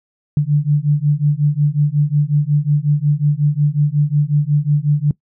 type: beating tone pair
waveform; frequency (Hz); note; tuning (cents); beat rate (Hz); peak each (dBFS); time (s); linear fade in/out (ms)
sine; 144.4 / 149.9; D3 / D3; -29 / +36; 5.5; -15; 0.37-5.11; 2
effects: noise-tail reverb RT60 0.1 s tail -21 dB re dry